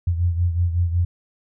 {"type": "beating tone pair", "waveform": "sine", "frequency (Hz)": [86, 91.4], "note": ["F2", "F#2"], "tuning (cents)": [-26, -21], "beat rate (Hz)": 5.4, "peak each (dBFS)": [-18, -25], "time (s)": [0.07, 1.05], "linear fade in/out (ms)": 5, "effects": []}